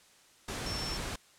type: tone in noise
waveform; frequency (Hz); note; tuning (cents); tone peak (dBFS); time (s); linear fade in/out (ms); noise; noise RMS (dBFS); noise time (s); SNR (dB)
sine; 5410; E8; +44; -37; 0.66-0.97; 5; pink; -37; 0.48-1.16; -3
effects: white hiss -61 dBFS RMS until 1.38 s + low-pass 9000 Hz 12 dB/octave